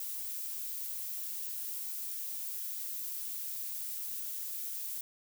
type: noise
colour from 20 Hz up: violet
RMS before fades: -39 dBFS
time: 0-5.01 s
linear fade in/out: 2 ms
effects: none